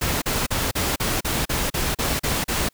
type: noise bursts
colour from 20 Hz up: pink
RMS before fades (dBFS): -23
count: 11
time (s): 0.01-2.69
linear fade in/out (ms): 10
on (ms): 210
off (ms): 37
effects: white hiss -64 dBFS RMS until 2.73 s